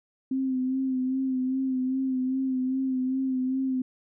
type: tone with vibrato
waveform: sine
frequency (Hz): 260.7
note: C4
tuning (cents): -6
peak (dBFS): -24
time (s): 0.31-3.82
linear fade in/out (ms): 5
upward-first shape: sine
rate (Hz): 2.5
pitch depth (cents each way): 35
effects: none